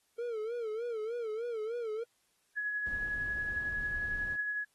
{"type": "tone with vibrato", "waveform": "triangle", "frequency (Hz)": 454.3, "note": "A#4", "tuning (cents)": -45, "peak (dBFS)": -32, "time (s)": [0.18, 2.04], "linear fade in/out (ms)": 10, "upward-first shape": "sine", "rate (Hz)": 3.3, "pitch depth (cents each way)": 110}
{"type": "tone with tremolo", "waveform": "sine", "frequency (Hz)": 1683, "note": "G#6", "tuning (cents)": 23, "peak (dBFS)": -31, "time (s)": [2.56, 4.65], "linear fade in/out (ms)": 20, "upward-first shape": "sine", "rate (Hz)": 11, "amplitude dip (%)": 30}
{"type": "noise", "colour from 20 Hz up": "brown", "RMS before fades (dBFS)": -45, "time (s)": [2.86, 4.36], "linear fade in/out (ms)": 5}
{"effects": ["white hiss -74 dBFS RMS until 4.74 s", "AAC 32 kbps"]}